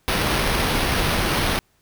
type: noise with sample-and-hold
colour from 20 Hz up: pink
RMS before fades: -21 dBFS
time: 0.08-1.59 s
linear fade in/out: 0 ms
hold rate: 7350 Hz
effects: pink hiss -63 dBFS RMS until 1.81 s